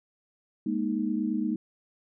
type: chord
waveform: sine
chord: Ab suspended second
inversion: none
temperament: equal with one note detuned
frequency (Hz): 207.7 / 236.5 / 311.1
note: Ab3 / Bb3 / Eb4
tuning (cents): 0 / +25 / 0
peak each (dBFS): -30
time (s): 0.66-1.56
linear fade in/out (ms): 5
effects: none